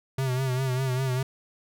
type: tone with vibrato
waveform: square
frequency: 130 Hz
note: C3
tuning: 11 cents flat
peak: -25 dBFS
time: 0.18-1.23 s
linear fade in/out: 5 ms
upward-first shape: sine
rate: 5 Hz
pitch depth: 60 cents each way
effects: none